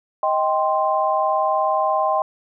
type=chord; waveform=sine; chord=C minor; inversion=first; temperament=just; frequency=627.9 / 784.9 / 1046.5 Hz; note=Eb5 / G5 / C6; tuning=+16 / +2 / 0 cents; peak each=-21 dBFS; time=0.23-2.22 s; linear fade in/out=2 ms; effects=none